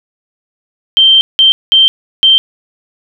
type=tone bursts at uneven times; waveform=sine; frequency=3136 Hz; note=G7; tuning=in tune; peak=-3 dBFS; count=4; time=0.97-1.21 / 1.39-1.52 / 1.72-1.88 / 2.23-2.38 s; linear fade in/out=0 ms; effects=none